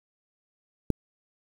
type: click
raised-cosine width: 3 ms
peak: -10 dBFS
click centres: 0.903 s
effects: 7-bit